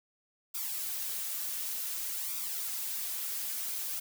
blue noise with flanger, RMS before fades -36 dBFS, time 0.54-4 s, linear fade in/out 10 ms, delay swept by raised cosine 0.83 to 5.93 ms, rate 0.55 Hz, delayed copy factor +0.7, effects none

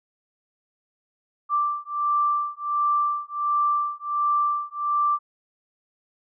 sine beating tone pair, 1174.7 / 1176.1 Hz, D6 / D6, 0 / +2 cents, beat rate 1.4 Hz, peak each -24 dBFS, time 1.49-5.19 s, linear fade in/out 50 ms, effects none

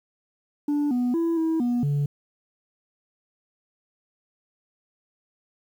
sine tone with pitch steps, 292 / 246.2 / 333.2 / 323.4 / 242.3 / 143.7 Hz, D4 / B3 / E4 / E4 / B3 / D3, -10 / -5 / +19 / -33 / -33 / -37 cents, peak -18 dBFS, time 0.68-2.06 s, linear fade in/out 5 ms, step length 230 ms, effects tanh soft clip ceiling -20 dBFS + 9-bit

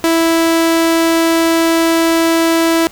sawtooth tone, 329.6 Hz, E4, in tune, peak -6 dBFS, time 0.04-2.87 s, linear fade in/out 0 ms, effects pink hiss -39 dBFS RMS until 2.91 s

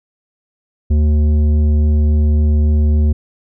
sine tone with tanh clipping, 75.3 Hz, D2, 44 cents sharp, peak -11 dBFS, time 0.9-3.13 s, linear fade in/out 10 ms, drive 10 dB, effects none

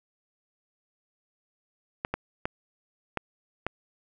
clicks, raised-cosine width 0.5 ms, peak -13 dBFS, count 5, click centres 2.049 / 2.14 / 2.455 / 3.173 / 3.666 s, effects none

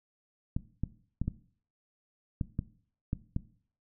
clicks, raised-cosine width 5 ms, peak -18 dBFS, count 8, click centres 0.565 / 0.836 / 1.216 / 1.28 / 2.412 / 2.591 / 3.131 / 3.364 s, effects noise-tail reverb RT60 0.5 s tail -17 dB re dry

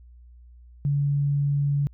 sine tone, 142.6 Hz, C#3, 49 cents sharp, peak -20 dBFS, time 0.85-1.87 s, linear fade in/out 0 ms, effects added 60 Hz sine -46 dBFS peak until 1.93 s

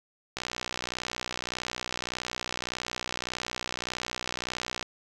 click train, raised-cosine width 0.2 ms, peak -14 dBFS, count 276, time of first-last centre 0.37-4.827 s, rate 61.7 Hz, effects none

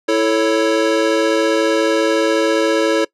square chord, A major, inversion second, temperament equal, 329.6 / 440 / 554.4 Hz, E4 / A4 / C#5, 0 / 0 / 0 cents, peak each -18 dBFS, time 0.08-3.05 s, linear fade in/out 10 ms, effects noise-tail reverb RT60 0.1 s tail -22 dB re dry + low-pass 6000 Hz 12 dB/octave

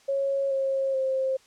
sine tone with pitch steps, 550 / 539.3 / 528.8 Hz, C#5 / C#5 / C5, -14 / -48 / +18 cents, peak -23 dBFS, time 0.08-1.37 s, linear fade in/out 10 ms, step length 430 ms, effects white hiss -58 dBFS RMS until 1.46 s + low-pass 7000 Hz 12 dB/octave

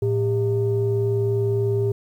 sine tone pair together, 112 / 399.1 Hz, A2 / G4, +31 / +31 cents, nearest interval octave + minor seventh, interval 2200 cents, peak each -20 dBFS, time 0.02-1.92 s, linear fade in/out 5 ms, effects tanh soft clip ceiling -13 dBFS + 9-bit

